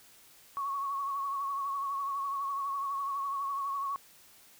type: tone with vibrato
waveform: sine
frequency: 1108.7 Hz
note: C#6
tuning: in tune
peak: -31 dBFS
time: 0.57-3.96 s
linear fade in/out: 0 ms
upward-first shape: triangle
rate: 12 Hz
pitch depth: 50 cents each way
effects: white hiss -58 dBFS RMS until 4.59 s